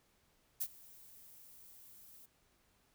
violet noise with ADSR envelope, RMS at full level -35 dBFS, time 0.6-2.26 s, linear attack 16 ms, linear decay 55 ms, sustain -23 dB, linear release 8 ms, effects pink hiss -73 dBFS RMS until 2.94 s

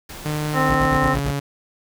pink noise, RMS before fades -36 dBFS, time 0.09-0.7 s, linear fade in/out 5 ms
sawtooth tone with pitch glide, 151 to 140.89 Hz, D3 to C#3, +48 to +28 cents, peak -18 dBFS, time 0.25-1.4 s, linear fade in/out 10 ms, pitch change -120 cents, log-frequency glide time 0.86-1.17 s
harmonic tone, 261.6 Hz, C4, in tune, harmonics 1 / 2 / 3 / 4 / 5 / 7, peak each -24 / -24 / -24 / -24 / -24 / -24 dBFS, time 0.53-1.17 s, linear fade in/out 50 ms
sawtooth tone bursts, 58 Hz, A#1, 8 cents flat, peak -18 dBFS, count 6, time 0.68-1.321 s, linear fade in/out 20 ms, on 81 ms, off 31 ms
effects none

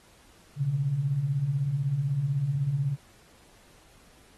sine beating tone pair, 125.8 / 141.8 Hz, B2 / C#3, +32 / +40 cents, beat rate 16 Hz, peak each -32 / -25 dBFS, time 0.56-2.97 s, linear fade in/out 50 ms, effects pink hiss -58 dBFS RMS until 4.37 s + AAC 32 kbps

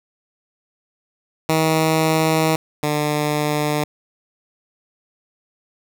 10% pulse tone pair in turn, 159 / 149.43 Hz, D#3 / D3, +38 / +30 cents, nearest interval minor second, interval 108 cents, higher first, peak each -7 / -10 dBFS, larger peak first, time 1.49-2.56 / 2.83-3.84 s, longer first, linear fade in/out 2 ms, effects none

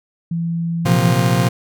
sine tone, 167.8 Hz, E3, 31 cents sharp, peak -18 dBFS, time 0.31-1.17 s, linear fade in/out 5 ms
40% pulse chord, Bb suspended second, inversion none, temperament just, 116.54 / 131.11 / 174.81 Hz, Bb2 / C3 / F3, 0 / +4 / +2 cents, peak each -17 dBFS, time 0.85-1.49 s, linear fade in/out 10 ms
effects none

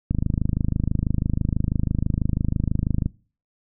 click train, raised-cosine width 5 ms, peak -9 dBFS, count 78, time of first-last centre 0.11-3.06 s, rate 26.1 Hz, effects noise-tail reverb RT60 0.4 s tail -23 dB re dry

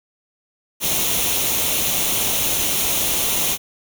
white noise with comb filter, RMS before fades -20 dBFS, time 0.8-3.58 s, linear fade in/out 50 ms, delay 0.31 ms, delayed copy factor +0.55, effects none

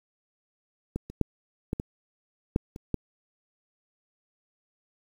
clicks, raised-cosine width 3 ms, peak -17 / -27 / -10 / -15 / -17 / -9 / -26 / -13 dBFS, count 8, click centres 0.96 / 1.1 / 1.213 / 1.731 / 1.799 / 2.561 / 2.761 / 2.943 s, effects 8-bit

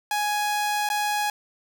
sawtooth tone with dropouts, 833 Hz, G#5, 5 cents sharp, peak -19 dBFS, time 0.11-1.3 s, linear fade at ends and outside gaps 2 ms, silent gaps 0.89-0.9 s, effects none

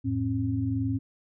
sine tone cluster, 87.9 / 109.8 / 268.6 Hz, F2 / A2 / C4, +12 / -3 / +46 cents, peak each -35 / -28 / -28 dBFS, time 0.04-0.99 s, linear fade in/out 20 ms, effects none

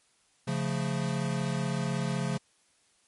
square chord, Db augmented, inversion none, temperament equal, 138.59 / 174.61 / 220 Hz, Db3 / F3 / A3, 0 / 0 / 0 cents, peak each -32 / -33 / -36 dBFS, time 0.47-2.38 s, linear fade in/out 10 ms, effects white hiss -67 dBFS RMS until 3.07 s + MP3 48 kbps

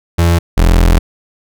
35% pulse tone pair in turn, 84.9 / 42.45 Hz, F2 / F1, -48 / -48 cents, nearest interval octave, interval 1200 cents, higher first, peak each -6 / -4 dBFS, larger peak second, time 0.18-0.39 / 0.57-0.99 s, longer second, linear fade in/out 10 ms, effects none

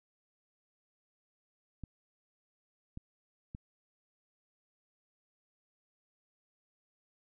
clicks, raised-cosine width 5 ms, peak -30 dBFS, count 3, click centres 1.837 / 2.974 / 3.549 s, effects none

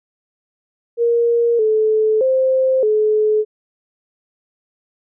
sine tone with pitch steps, 469.6 / 434.3 / 523 / 428.4 Hz, A#4 / A4 / C5 / A4, +13 / -23 / -1 / -46 cents, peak -12 dBFS, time 0.97-3.45 s, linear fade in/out 50 ms, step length 620 ms, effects none

